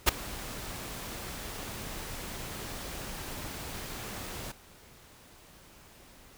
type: noise with ADSR envelope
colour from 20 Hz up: pink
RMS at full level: -18 dBFS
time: 0.06-4.52 s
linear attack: 26 ms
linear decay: 8 ms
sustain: -22 dB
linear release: 8 ms
effects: pink hiss -55 dBFS RMS until 6.37 s